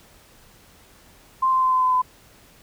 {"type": "tone with pitch steps", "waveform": "sine", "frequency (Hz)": [1046.5, 1039.3, 1032.1, 1025, 1017.9, 1010.9], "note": ["C6", "C6", "C6", "C6", "C6", "B5"], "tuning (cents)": [0, -12, -24, -36, -48, 40], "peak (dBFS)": -16, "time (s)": [1.42, 2.02], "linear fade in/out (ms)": 10, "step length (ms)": 100, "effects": ["pink hiss -52 dBFS RMS until 2.62 s"]}